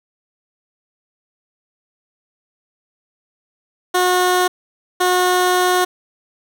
15% pulse tone bursts at uneven times, 362.9 Hz, F#4, 34 cents flat, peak -7 dBFS, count 2, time 3.94-4.48 / 5-5.85 s, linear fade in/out 10 ms, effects none

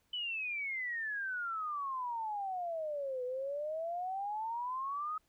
sine exponential two-way sweep, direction down then up, 3011 to 493.9 to 1274 Hz, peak -35 dBFS, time 0.13-5.18 s, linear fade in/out 5 ms, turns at 3.24 s, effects pink hiss -75 dBFS RMS until 5.28 s

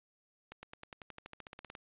accelerating click train, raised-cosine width 0.3 ms, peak -30 dBFS, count 17, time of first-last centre 0.52-1.752 s, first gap 110 ms, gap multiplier 0.95, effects resampled to 8000 Hz + 12-bit

